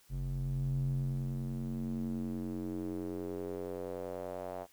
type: tone with band-pass filter sweep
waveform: square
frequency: 45.26 Hz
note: F#1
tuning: 37 cents flat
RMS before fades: -37 dBFS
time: 0.09-4.67 s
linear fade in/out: 50 ms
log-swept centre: 100 to 680 Hz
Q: 3.5
effects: white hiss -65 dBFS RMS until 4.72 s